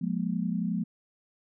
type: tone cluster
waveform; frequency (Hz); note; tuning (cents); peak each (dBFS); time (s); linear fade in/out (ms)
sine; 176.8 / 208.1 / 238.9; F3 / G#3 / A#3; +22 / +4 / +43; -30 / -31 / -33; 0.01-0.84; 10
effects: none